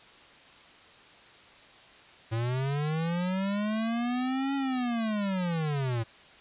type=linear two-way sweep; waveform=square; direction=up then down; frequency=110.5 to 277.9 to 110.5 Hz; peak=-28 dBFS; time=2.31-6.04 s; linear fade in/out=20 ms; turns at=4.55 s; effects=white hiss -53 dBFS RMS until 6.4 s + resampled to 8000 Hz